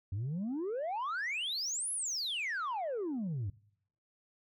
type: exponential two-way sweep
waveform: sine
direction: up then down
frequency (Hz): 90.8 to 11080 to 90.8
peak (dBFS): -31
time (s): 0.12-3.5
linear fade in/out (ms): 5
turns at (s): 1.92
effects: noise-tail reverb RT60 0.7 s tail -24 dB re dry + tanh soft clip ceiling -32 dBFS